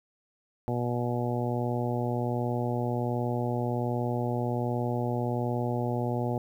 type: harmonic tone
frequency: 121.3 Hz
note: B2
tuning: 31 cents flat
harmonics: 1 / 2 / 3 / 4 / 5 / 6 / 7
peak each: -30 / -33 / -35 / -36 / -37 / -38 / -38 dBFS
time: 0.68-6.38 s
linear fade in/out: 0 ms
effects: 10-bit